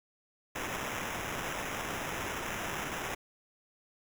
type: noise with sample-and-hold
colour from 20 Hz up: violet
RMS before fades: -37 dBFS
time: 0.55-3.15 s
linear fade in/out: 10 ms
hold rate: 4410 Hz
effects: none